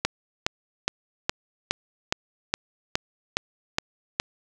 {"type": "click train", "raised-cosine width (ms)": 0.2, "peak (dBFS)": -4, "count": 11, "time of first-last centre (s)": [0.05, 4.199], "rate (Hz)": 2.41, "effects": []}